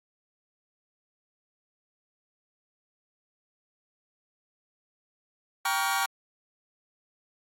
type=chord; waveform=sawtooth; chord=G half-diminished seventh; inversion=none; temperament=just; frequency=784 / 940.8 / 1128.9 / 1411.2 Hz; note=G5 / Bb5 / Db6 / F6; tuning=0 / +16 / +31 / +18 cents; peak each=-26 / -28 / -27 / -27 dBFS; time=5.65-6.06 s; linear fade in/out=5 ms; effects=AAC 48 kbps